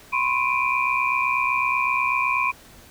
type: tone cluster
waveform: sine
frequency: 1006 / 1074 / 2350 / 2475 Hz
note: B5 / C6 / D7 / D#7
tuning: +32 / +45 / +1 / -10 cents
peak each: -25 dBFS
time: 0.12-2.52 s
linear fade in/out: 20 ms
effects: pink hiss -48 dBFS RMS until 2.9 s